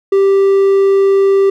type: tone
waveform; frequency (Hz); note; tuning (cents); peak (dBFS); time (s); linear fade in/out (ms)
triangle; 392; G4; 0; -5; 0.12-1.5; 5
effects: none